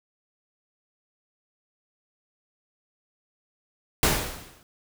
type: noise with exponential decay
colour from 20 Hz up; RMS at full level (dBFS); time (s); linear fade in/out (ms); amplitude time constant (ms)
pink; -18; 4.03-4.63; 1; 130
effects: none